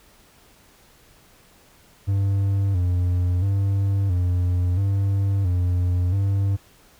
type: tone with vibrato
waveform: triangle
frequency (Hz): 93.8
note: F#2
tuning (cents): +24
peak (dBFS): -16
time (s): 2.07-6.57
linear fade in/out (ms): 20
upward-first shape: square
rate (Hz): 0.74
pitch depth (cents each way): 85
effects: pink hiss -54 dBFS RMS until 6.99 s